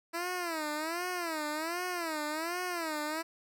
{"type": "tone with vibrato", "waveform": "10% pulse", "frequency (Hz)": 329.6, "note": "E4", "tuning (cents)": 0, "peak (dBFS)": -25, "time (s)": [0.13, 3.23], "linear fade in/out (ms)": 20, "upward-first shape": "sine", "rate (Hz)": 1.3, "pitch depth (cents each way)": 170, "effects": []}